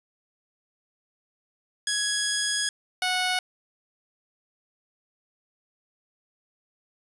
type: tone pair in turn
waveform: 10% pulse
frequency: 1668 / 734.9 Hz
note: G#6 / F#5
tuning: +7 / -12 cents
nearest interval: octave + major second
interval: 1419 cents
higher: first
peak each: -15 dBFS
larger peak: neither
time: 1.87-2.69 / 3.02-3.39 s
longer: first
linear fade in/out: 2 ms
effects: resampled to 24000 Hz + 8-bit